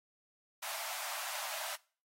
pink high-pass noise, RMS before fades -41 dBFS, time 0.62-1.76 s, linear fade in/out 10 ms, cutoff 600 Hz, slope 96 dB/octave, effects noise-tail reverb RT60 0.4 s tail -22 dB re dry + AAC 48 kbps

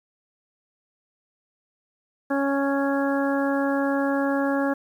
harmonic tone, 277.4 Hz, C#4, 1 cent sharp, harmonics 1 / 2 / 3 / 4 / 5 / 6, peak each -23 / -26 / -31 / -34 / -34 / -32 dBFS, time 2.3-4.74 s, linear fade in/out 10 ms, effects 9-bit

